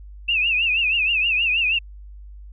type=tone with vibrato; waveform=sine; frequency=2637 Hz; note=E7; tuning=in tune; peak=-17 dBFS; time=0.28-1.79 s; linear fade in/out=10 ms; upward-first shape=triangle; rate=6.3 Hz; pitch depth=150 cents each way; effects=added 50 Hz sine -37 dBFS peak until 2.52 s